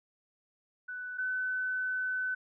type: tone pair in turn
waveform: sine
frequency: 1492 / 1510.2 Hz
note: F#6 / F#6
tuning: +14 / +35 cents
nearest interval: unison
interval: 21 cents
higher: second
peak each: -37 / -30 dBFS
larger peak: second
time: 0.88-1.18 / 1.18-2.35 s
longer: second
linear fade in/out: 10 ms
effects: none